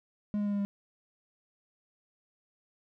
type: tone with pitch steps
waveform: triangle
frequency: 207.7 / 205.9 / 204.1 / 202.4 / 200.6 Hz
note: G#3 / G#3 / G#3 / G#3 / G3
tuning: 0 / -15 / -30 / -44 / +40 cents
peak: -26 dBFS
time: 0.34-0.65 s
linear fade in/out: 0 ms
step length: 62 ms
effects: none